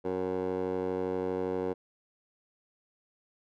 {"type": "tone with band-pass filter", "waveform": "15% pulse", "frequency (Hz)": 92.5, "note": "F#2", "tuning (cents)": 0, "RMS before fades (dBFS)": -32, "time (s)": [0.04, 1.74], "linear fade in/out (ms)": 20, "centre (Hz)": 510, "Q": 4, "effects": []}